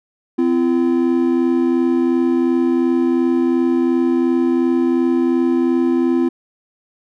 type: tone pair together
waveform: triangle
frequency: 257.2 / 340 Hz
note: C4 / F4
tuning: -30 / -46 cents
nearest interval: perfect fourth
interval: 484 cents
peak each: -14 dBFS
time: 0.38-6.29 s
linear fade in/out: 10 ms
effects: none